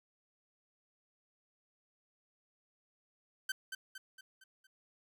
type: tone with echo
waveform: sawtooth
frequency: 1543 Hz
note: G6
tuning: 28 cents flat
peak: -30 dBFS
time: 3.49-3.52 s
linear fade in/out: 5 ms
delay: 230 ms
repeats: 5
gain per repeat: -6 dB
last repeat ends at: 4.67 s
effects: none